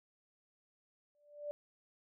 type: tone with exponential growth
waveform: sine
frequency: 587.3 Hz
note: D5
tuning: in tune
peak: -35 dBFS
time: 1.15-1.51 s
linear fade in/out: 0 ms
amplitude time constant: 77 ms
effects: none